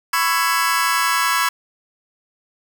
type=chord; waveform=sawtooth; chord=C# minor seventh; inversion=third; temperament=just; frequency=997.9 / 1108.7 / 1330.5 / 1663.1 Hz; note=B5 / C#6 / E6 / G#6; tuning=+18 / 0 / +16 / +2 cents; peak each=-18 dBFS; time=0.13-1.49 s; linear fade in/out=5 ms; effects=none